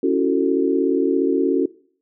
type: chord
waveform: sine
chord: F# minor seventh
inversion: second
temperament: just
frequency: 277.5 / 333 / 370 / 444 Hz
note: C#4 / E4 / F#4 / A4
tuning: +2 / +18 / 0 / +16 cents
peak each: -20 / -23 / -19 / -22 dBFS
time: 0.03-1.66 s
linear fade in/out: 5 ms
effects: noise-tail reverb RT60 0.5 s tail -21 dB re dry